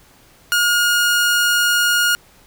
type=tone; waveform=sawtooth; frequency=1430 Hz; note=F6; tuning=41 cents sharp; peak=-10 dBFS; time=0.52-2.15 s; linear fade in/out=0 ms; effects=pink hiss -50 dBFS RMS until 2.46 s